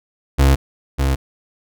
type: tone pair in turn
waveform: 35% pulse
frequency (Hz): 68 / 67.65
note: C#2 / C#2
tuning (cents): -33 / -42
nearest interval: unison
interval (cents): 9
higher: first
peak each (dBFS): -8 / -13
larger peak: first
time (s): 0.38-0.56 / 0.98-1.16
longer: neither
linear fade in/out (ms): 20
effects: none